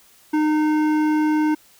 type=tone with hard clipping; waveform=sine; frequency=306.2 Hz; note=D#4; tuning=28 cents flat; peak=-18 dBFS; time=0.33-1.55 s; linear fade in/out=10 ms; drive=12 dB; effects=white hiss -53 dBFS RMS until 1.79 s